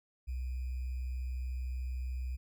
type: tone with sample-and-hold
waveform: sine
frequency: 63.3 Hz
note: B1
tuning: 43 cents sharp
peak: -34 dBFS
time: 0.27-2.37 s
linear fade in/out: 20 ms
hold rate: 2450 Hz
effects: none